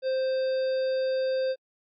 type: harmonic tone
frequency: 523.3 Hz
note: C5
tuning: in tune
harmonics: 1 / 3 / 5 / 7 / 9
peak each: -24 / -42 / -49 / -47 / -45 dBFS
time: 0.02-1.56 s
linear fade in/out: 50 ms
effects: AAC 48 kbps